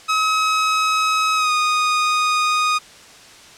sawtooth tone with pitch glide, 1277 to 1237.8 Hz, D#6 to D#6, +45 to -9 cents, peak -12 dBFS, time 0.08-2.79 s, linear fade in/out 20 ms, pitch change -54 cents, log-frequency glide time 1.36-1.51 s, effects white hiss -43 dBFS RMS until 3.57 s + low-pass 7000 Hz 12 dB/octave

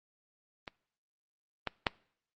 clicks, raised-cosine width 0.3 ms, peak -24 / -16 / -10 dBFS, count 3, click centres 0.678 / 1.673 / 1.868 s, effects noise-tail reverb RT60 0.6 s tail -23 dB re dry + Opus 32 kbps

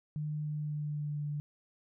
sine tone with pitch glide, 151.1 to 147.31 Hz, D3 to D3, +50 to +6 cents, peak -33 dBFS, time 0.16-1.4 s, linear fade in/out 0 ms, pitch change -44 cents, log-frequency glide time 0.36-1.23 s, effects none

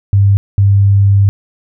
sine tone pair in turn, 99.5 / 99.5 Hz, G2 / G2, +26 / +26 cents, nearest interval unison, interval 0 cents, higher neither, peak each -5 dBFS, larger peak neither, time 0.13-0.37 / 0.58-1.29 s, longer second, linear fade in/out 0 ms, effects none

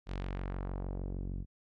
sawtooth tone with low-pass filter sweep, 46.55 Hz, F#1, 11 cents sharp, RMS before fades -38 dBFS, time 0.06-1.46 s, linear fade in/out 50 ms, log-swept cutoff 4700 to 200 Hz, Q 1, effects none

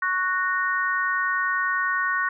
harmonic tone, 370 Hz, F#4, in tune, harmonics 3 / 4 / 5, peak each -26 / -25 / -26 dBFS, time 0.02-2.29 s, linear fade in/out 5 ms, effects none

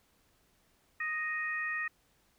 harmonic tone, 622.3 Hz, D#5, in tune, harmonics 2 / 3 / 4, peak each -41 / -33 / -41 dBFS, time 1-1.88 s, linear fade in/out 5 ms, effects pink hiss -70 dBFS RMS until 2.38 s

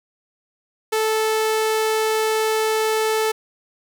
sawtooth tone, 437.8 Hz, A4, 9 cents flat, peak -14 dBFS, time 0.92-3.32 s, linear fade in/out 10 ms, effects none

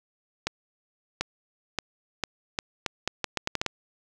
accelerating click train, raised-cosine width 0.2 ms, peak -9 dBFS, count 13, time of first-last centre 0.47-3.663 s, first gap 740 ms, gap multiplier 0.78, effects none

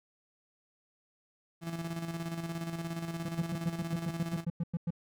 35% pulse tone with tremolo, 166.8 Hz, E3, 21 cents sharp, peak -32 dBFS, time 1.61-4.45 s, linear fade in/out 50 ms, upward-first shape square, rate 17 Hz, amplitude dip 50%
triangle tone bursts, 169.1 Hz, E3, 44 cents sharp, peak -27 dBFS, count 13, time 3.25-4.906 s, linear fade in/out 5 ms, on 36 ms, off 99 ms
effects none

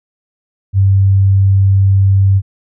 sine tone, 97.4 Hz, G2, 11 cents flat, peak -6 dBFS, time 0.73-2.42 s, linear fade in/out 50 ms, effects none

